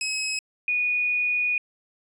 20% pulse / sine tone pair in turn, 2558 / 2463 Hz, D#7 / D#7, +47 / -18 cents, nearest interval minor second, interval 65 cents, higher first, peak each -21 dBFS, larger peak neither, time 0.01-0.39 / 0.68-1.58 s, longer second, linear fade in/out 2 ms, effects resampled to 32000 Hz

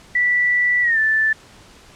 sine tone with pitch glide, 1963 to 1759 Hz, B6 to A6, -11 to -1 cents, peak -14 dBFS, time 0.15-1.33 s, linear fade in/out 5 ms, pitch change -190 cents, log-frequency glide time 0.82-0.99 s, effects pink hiss -46 dBFS RMS until 1.95 s + low-pass 8000 Hz 12 dB/octave

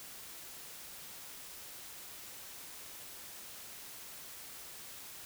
silence, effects white hiss -49 dBFS RMS until 5.25 s

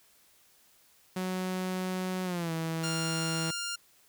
sawtooth tone with pitch glide, 185 to 162.92 Hz, F#3 to E3, 0 to -20 cents, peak -27 dBFS, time 1.16-3.51 s, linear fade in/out 5 ms, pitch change -220 cents, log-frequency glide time 2.24-2.52 s
10% pulse tone, 1400 Hz, F6, 4 cents sharp, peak -25 dBFS, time 2.83-3.76 s, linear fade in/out 10 ms
effects white hiss -63 dBFS RMS until 4.08 s

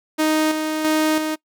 sawtooth tone with tremolo, 311.1 Hz, D#4, in tune, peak -12 dBFS, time 0.18-1.36 s, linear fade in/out 20 ms, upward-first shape square, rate 1.5 Hz, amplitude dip 45%, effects noise-tail reverb RT60 0.1 s tail -23 dB re dry

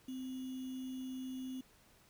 sine tone with sample-and-hold, 259.1 Hz, C4, 17 cents flat, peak -40 dBFS, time 0.08-1.61 s, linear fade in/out 5 ms, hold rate 3150 Hz, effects pink hiss -66 dBFS RMS until 2.09 s

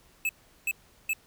square tone bursts, 2605 Hz, E7, 21 cents flat, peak -26 dBFS, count 3, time 0.25-1.133 s, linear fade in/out 2 ms, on 41 ms, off 380 ms, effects pink hiss -60 dBFS RMS until 1.26 s

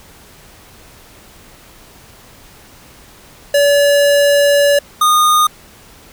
square tone pair in turn, 572 / 1227.5 Hz, D5 / D#6, -46 / -24 cents, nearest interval octave + minor second, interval 1322 cents, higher second, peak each -9 dBFS, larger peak neither, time 3.54-4.79 / 5.01-5.47 s, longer first, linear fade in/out 5 ms, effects pink hiss -42 dBFS RMS until 6.12 s

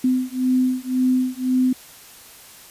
sine beating tone pair, 254.5 / 256.4 Hz, C4 / C4, -48 / -35 cents, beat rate 1.9 Hz, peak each -20 dBFS, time 0.04-1.73 s, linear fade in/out 5 ms, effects white hiss -44 dBFS RMS until 2.7 s + resampled to 32000 Hz

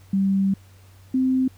sine tone pair in turn, 194.5 / 259.6 Hz, G3 / C4, -13 / -13 cents, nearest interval perfect fourth, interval 500 cents, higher second, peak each -17 dBFS, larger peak neither, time 0.13-0.54 / 1.14-1.48 s, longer first, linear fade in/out 5 ms, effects added 95 Hz sine -47 dBFS peak until 1.57 s + pink hiss -56 dBFS RMS until 1.57 s

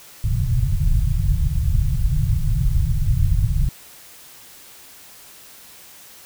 pink low-pass noise, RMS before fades -18 dBFS, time 0.24-3.69 s, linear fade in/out 2 ms, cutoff 160 Hz, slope 96 dB/octave, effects white hiss -44 dBFS RMS until 6.25 s

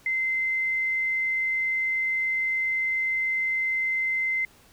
sine tone, 2071 Hz, C7, 18 cents flat, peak -23 dBFS, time 0.06-4.45 s, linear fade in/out 2 ms, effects pink hiss -56 dBFS RMS until 4.72 s

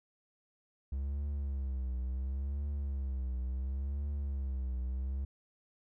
triangle tone with vibrato, 67.1 Hz, C2, 44 cents sharp, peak -31 dBFS, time 0.92-5.25 s, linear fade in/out 5 ms, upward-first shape triangle, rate 0.71 Hz, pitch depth 130 cents each way, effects none

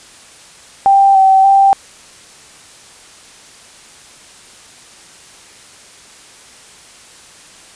sine tone with pitch steps, 787 / 769 / 785 Hz, G5 / G5 / G5, +7 / -33 / +2 cents, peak -5 dBFS, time 0.86-1.73 s, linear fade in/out 0 ms, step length 290 ms, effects white hiss -40 dBFS RMS until 7.75 s + resampled to 22050 Hz

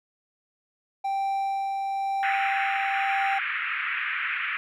triangle tone with tremolo, 784 Hz, G5, in tune, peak -22 dBFS, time 1.04-3.39 s, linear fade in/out 10 ms, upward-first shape sine, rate 1 Hz, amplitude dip 25%
white band-pass noise, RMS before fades -29 dBFS, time 2.23-4.57 s, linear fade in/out 0 ms, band 1300 to 2500 Hz, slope 48 dB/octave
effects none

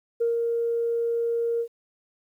sine tone with ADSR envelope, 466.2 Hz, A#4, in tune, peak -19 dBFS, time 0.2-1.68 s, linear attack 15 ms, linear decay 140 ms, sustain -3 dB, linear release 77 ms, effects tanh soft clip ceiling -15 dBFS + 10-bit

